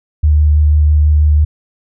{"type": "tone with vibrato", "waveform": "sine", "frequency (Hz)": 75.3, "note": "D2", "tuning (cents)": 44, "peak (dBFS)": -6, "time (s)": [0.23, 1.45], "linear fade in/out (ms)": 10, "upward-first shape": "square", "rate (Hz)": 6.1, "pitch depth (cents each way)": 10, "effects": []}